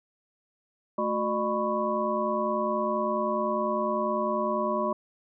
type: tone cluster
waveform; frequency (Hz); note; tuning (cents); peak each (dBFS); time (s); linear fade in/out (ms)
sine; 218.9 / 363.2 / 603 / 994 / 1104; A3 / F#4 / D5 / B5 / C#6; -9 / -32 / +46 / +11 / -7; -32 / -33 / -29 / -31 / -32; 0.98-4.93; 5
effects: none